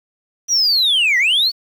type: linear two-way sweep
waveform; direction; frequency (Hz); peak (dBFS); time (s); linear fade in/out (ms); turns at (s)
sine; down then up; 5920 to 1888 to 4554; -10; 0.48-1.52; 50; 1.18
effects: tanh soft clip ceiling -10 dBFS + 7-bit